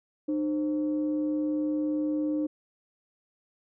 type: tone pair together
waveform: sine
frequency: 302.9 / 526 Hz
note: D#4 / C5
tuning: -46 / +9 cents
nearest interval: minor seventh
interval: 955 cents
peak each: -25 / -35 dBFS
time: 0.28-2.47 s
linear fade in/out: 10 ms
effects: tanh soft clip ceiling -19 dBFS